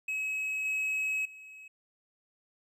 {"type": "tone with level steps", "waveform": "triangle", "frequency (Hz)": 2561, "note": "D#7", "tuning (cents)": 49, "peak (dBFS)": [-29, -27, -45], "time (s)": [0.08, 1.68], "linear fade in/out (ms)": 5, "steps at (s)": [0.65, 1.25], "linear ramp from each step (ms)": 5, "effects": []}